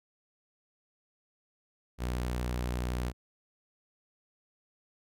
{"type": "tone with vibrato", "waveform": "sawtooth", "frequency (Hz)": 61.2, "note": "B1", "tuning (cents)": -15, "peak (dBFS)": -27, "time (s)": [1.98, 3.13], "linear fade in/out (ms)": 50, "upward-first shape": "sine", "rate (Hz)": 12, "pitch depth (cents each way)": 16, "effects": []}